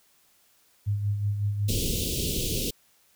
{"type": "tone with tremolo", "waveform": "sine", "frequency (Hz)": 102.4, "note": "G#2", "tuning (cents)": -24, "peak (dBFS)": -22, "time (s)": [0.86, 1.8], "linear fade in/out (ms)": 20, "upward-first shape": "sine", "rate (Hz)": 5.4, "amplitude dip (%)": 50}
{"type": "band-stop noise", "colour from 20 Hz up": "pink", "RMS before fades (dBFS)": -28, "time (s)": [1.68, 2.71], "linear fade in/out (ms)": 10, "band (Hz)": [500, 2800], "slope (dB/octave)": 48}
{"effects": ["white hiss -63 dBFS RMS until 3.15 s"]}